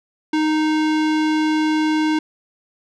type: tone with low-pass filter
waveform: square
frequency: 310 Hz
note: D#4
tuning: 6 cents flat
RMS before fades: -18 dBFS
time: 0.33-2.19 s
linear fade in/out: 5 ms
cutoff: 4300 Hz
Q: 0.81
effects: none